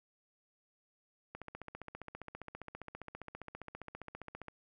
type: click train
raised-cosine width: 0.5 ms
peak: -29 dBFS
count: 48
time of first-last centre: 1.35-4.483 s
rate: 15 Hz
effects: none